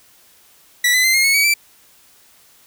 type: tone with pitch steps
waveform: sawtooth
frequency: 1955 / 2013 / 2074 / 2136 / 2199 / 2265 / 2333 Hz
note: B6 / B6 / C7 / C7 / C#7 / C#7 / D7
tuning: -18 / +33 / -16 / +35 / -14 / +37 / -12 cents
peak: -9 dBFS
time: 0.84-1.54 s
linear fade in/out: 5 ms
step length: 100 ms
effects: white hiss -51 dBFS RMS until 2.66 s